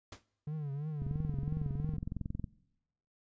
pink noise with exponential decay, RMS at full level -42 dBFS, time 0.12-0.24 s, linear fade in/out 5 ms, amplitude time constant 25 ms
triangle tone with vibrato, 146.83 Hz, D3, in tune, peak -33 dBFS, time 0.47-1.97 s, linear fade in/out 5 ms, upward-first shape triangle, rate 3 Hz, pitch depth 130 cents each way
click train, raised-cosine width 5 ms, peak -25 dBFS, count 32, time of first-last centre 1.02-2.442 s, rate 21.8 Hz
effects noise-tail reverb RT60 0.9 s tail -22 dB re dry + resampled to 16000 Hz

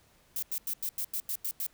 violet noise bursts, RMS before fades -33 dBFS, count 9, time 0.36-1.666 s, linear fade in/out 2 ms, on 66 ms, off 89 ms, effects pink hiss -64 dBFS RMS until 1.73 s

